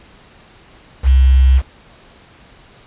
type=tone with quantisation; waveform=sine; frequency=65.41 Hz; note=C2; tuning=in tune; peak=-6 dBFS; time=1.03-1.62 s; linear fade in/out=50 ms; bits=5; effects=pink hiss -45 dBFS RMS until 2.86 s + resampled to 8000 Hz